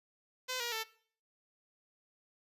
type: tone with pitch steps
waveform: 5% pulse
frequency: 510 / 475.8 / 444 Hz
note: C5 / A#4 / A4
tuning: -44 / +35 / +16 cents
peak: -24 dBFS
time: 0.48-0.84 s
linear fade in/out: 20 ms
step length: 120 ms
effects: noise-tail reverb RT60 0.5 s tail -19 dB re dry + resampled to 32000 Hz